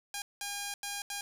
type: tone bursts at uneven times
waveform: 5% pulse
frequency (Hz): 810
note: G#5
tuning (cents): -43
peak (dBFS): -24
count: 4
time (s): 0.14-0.22 / 0.41-0.74 / 0.83-1.02 / 1.1-1.21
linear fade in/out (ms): 2
effects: 9-bit